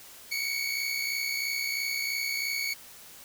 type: tone pair together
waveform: 25% pulse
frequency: 2200 / 2263 Hz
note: C#7 / C#7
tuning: -14 / +35 cents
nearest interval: unison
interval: 49 cents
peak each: -28 dBFS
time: 0.31-2.74 s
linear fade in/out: 10 ms
effects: white hiss -49 dBFS RMS until 3.24 s